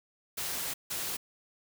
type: noise bursts at uneven times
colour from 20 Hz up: white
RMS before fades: -35 dBFS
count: 2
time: 0.37-0.74 / 0.9-1.17 s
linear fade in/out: 10 ms
effects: none